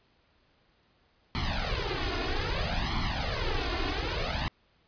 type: noise with flanger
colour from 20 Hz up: pink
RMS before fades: -30 dBFS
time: 1.35-4.48 s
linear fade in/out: 0 ms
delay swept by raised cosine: 0.93 to 2.83 ms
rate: 0.62 Hz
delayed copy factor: +0.95
effects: pink hiss -67 dBFS RMS until 4.87 s + resampled to 11025 Hz